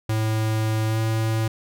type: tone with pitch glide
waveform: square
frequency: 109.7 to 111.23 Hz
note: A2 to A2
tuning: -5 to +19 cents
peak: -21 dBFS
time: 0.09-1.48 s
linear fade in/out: 5 ms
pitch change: +24 cents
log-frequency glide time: 0.87-0.99 s
effects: none